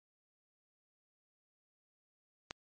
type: click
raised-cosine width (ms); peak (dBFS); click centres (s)
0.2; -21; 2.509
effects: MP3 32 kbps